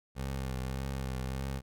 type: tone with vibrato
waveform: 20% pulse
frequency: 65.9 Hz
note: C2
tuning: 13 cents sharp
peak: -29 dBFS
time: 0.15-1.62 s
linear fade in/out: 50 ms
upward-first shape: triangle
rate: 1.7 Hz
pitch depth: 50 cents each way
effects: none